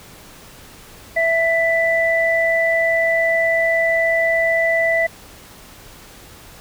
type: tone pair together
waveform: sine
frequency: 662 / 1983.8 Hz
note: E5 / B6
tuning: +7 / +7 cents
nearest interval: octave + perfect fifth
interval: 1900 cents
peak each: -17 dBFS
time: 1.16-5.07 s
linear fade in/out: 10 ms
effects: pink hiss -42 dBFS RMS until 6.6 s